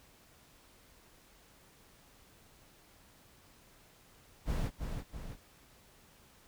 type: noise with echo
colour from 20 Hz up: brown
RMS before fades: -33 dBFS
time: 4.45-4.71 s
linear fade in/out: 50 ms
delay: 330 ms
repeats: 2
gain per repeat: -5 dB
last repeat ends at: 5.37 s
effects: pink hiss -62 dBFS RMS until 6.47 s